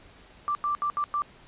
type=tone bursts at uneven times; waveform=sine; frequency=1174.7 Hz; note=D6; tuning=in tune; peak=-24 dBFS; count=5; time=0.48-0.55 / 0.64-0.75 / 0.82-0.9 / 0.97-1.04 / 1.14-1.22 s; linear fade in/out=0 ms; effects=pink hiss -53 dBFS RMS until 1.47 s + resampled to 8000 Hz